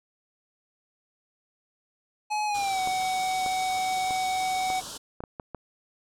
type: tone with pitch glide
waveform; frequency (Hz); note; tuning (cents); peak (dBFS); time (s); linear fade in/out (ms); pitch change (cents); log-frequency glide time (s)
square; 846 to 749.4; G#5 to F#5; +32 to +22; -26; 2.3-4.81; 20; -210; 2.46-2.81
type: band-stop noise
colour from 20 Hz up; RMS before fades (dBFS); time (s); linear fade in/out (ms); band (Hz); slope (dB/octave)
white; -35; 2.54-4.98; 10; 1500 to 3000; 48
type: clicks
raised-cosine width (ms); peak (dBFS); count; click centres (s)
1; -22; 8; 2.874 / 3.462 / 4.108 / 4.702 / 5.205 / 5.238 / 5.398 / 5.547
effects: low-pass 8000 Hz 12 dB/octave